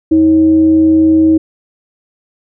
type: tone with frequency modulation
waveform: sine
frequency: 318.5 Hz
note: D#4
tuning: 41 cents sharp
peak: -5 dBFS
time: 0.11-1.38 s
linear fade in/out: 10 ms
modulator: 231 Hz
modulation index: 0.22
effects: none